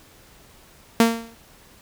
sawtooth tone with exponential decay, 229.3 Hz, A#3, 28 cents flat, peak -6 dBFS, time 1-1.35 s, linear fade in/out 2 ms, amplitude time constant 76 ms, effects pink hiss -51 dBFS RMS until 1.81 s

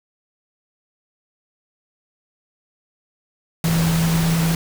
sine tone in noise, 164.81 Hz, E3, in tune, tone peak -16 dBFS, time 3.64-4.55 s, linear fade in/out 2 ms, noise pink, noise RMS -25 dBFS, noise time 3.64-4.55 s, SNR +6 dB, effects none

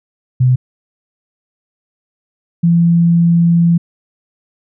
sine tone pair in turn, 127.1 / 169.66 Hz, C3 / F3, -50 / -50 cents, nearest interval perfect fourth, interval 500 cents, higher second, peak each -7 dBFS, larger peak neither, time 0.4-0.56 / 2.63-3.78 s, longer second, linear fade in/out 10 ms, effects none

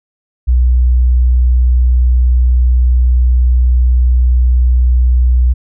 sine tone, 61.74 Hz, B1, in tune, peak -6 dBFS, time 0.47-5.54 s, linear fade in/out 20 ms, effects none

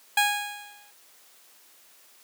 15% pulse tone with exponential decay, 824 Hz, G#5, 14 cents flat, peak -11 dBFS, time 0.17-0.91 s, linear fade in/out 5 ms, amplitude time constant 160 ms, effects white hiss -56 dBFS RMS until 2.23 s + high-pass 300 Hz 12 dB/octave

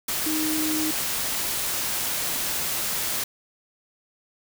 sine tone in noise, 311.1 Hz, D#4, in tune, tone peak -25 dBFS, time 0.26-0.91 s, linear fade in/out 5 ms, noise white, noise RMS -27 dBFS, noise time 0.08-3.24 s, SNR -1 dB, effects none

